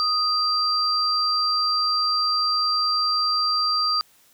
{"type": "tone pair together", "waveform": "sine", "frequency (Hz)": [1244.5, 4715], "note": ["D#6", "D8"], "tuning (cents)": [0, 6], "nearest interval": "octave + major seventh", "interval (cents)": 2306, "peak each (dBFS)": [-23, -21], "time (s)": [0, 4.01], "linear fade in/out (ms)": 0, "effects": ["white hiss -57 dBFS RMS until 4.33 s"]}